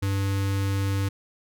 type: tone with notch filter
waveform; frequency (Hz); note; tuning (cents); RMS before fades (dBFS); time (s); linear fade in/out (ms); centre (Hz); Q
square; 98; G2; 0; -25; 0.02-1.09; 10; 690; 1.9
effects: none